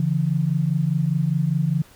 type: tone pair together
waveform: sine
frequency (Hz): 142.66 / 167.6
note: D3 / E3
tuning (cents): -50 / +29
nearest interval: minor third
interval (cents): 279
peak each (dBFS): -21 / -21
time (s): 0-1.82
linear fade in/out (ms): 2
effects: pink hiss -51 dBFS RMS until 1.95 s